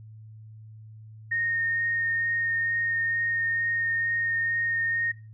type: tone with vibrato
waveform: sine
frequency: 1846 Hz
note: A#6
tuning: 17 cents flat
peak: -24 dBFS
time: 1.31-5.12 s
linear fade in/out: 10 ms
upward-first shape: sine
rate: 2.2 Hz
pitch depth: 9 cents each way
effects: noise-tail reverb RT60 0.3 s tail -18 dB re dry + added 109 Hz sine -43 dBFS peak until 5.33 s